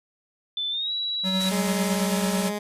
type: tone with pitch glide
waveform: sine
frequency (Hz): 3520 to 3906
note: A7 to B7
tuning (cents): 0 to -20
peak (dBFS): -25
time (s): 0.57-1.49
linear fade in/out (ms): 2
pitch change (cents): +180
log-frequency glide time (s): 0.7-0.92
type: tone with tremolo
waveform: square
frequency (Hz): 188.9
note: F#3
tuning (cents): +36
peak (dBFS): -23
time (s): 1.23-2.52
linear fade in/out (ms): 50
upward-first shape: sine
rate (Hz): 9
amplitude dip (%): 40
type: low-pass noise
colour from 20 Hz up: white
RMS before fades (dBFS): -34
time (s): 1.39-2.5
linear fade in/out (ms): 20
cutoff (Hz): 11000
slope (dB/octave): 24
type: tone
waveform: 15% pulse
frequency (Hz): 207.7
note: G#3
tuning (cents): 0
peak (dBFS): -21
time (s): 1.51-2.59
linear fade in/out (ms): 10
effects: resampled to 32000 Hz